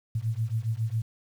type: beating tone pair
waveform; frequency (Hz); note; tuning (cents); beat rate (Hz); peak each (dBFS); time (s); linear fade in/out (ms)
sine; 108.7 / 116; A2 / A#2; -21 / -8; 7.3; -29; 0.15-1.02; 5
effects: 9-bit